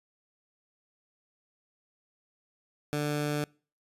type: tone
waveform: 15% pulse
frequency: 147.9 Hz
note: D3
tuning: 13 cents sharp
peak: -22 dBFS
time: 2.93-3.44 s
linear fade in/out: 0 ms
effects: noise-tail reverb RT60 0.4 s tail -26 dB re dry + resampled to 32000 Hz